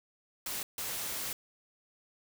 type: noise bursts at uneven times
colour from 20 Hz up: white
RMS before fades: -37 dBFS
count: 2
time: 0.46-0.63 / 0.78-1.33 s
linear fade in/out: 2 ms
effects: none